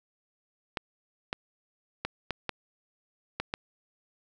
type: clicks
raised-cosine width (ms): 0.3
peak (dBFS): -14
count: 7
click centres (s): 0.772 / 1.329 / 2.05 / 2.307 / 2.493 / 3.4 / 3.539
effects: none